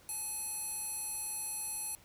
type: tone with band-pass filter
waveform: square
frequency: 852 Hz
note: G#5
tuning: 44 cents sharp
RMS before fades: -39 dBFS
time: 0.09-1.95 s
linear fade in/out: 0 ms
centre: 11000 Hz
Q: 4.4
effects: pink hiss -61 dBFS RMS until 2.04 s